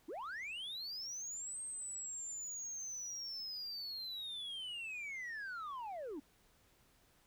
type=linear two-way sweep; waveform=sine; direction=up then down; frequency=261.6 to 8430 to 261.6 Hz; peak=-39 dBFS; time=0.08-6.2 s; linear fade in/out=10 ms; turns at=1.61 s; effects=tanh soft clip ceiling -41 dBFS + pink hiss -70 dBFS RMS until 7.26 s